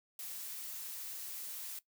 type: noise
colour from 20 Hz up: blue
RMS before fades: -44 dBFS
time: 0.19-1.79 s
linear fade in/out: 2 ms
effects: noise-tail reverb RT60 0.1 s tail -17 dB re dry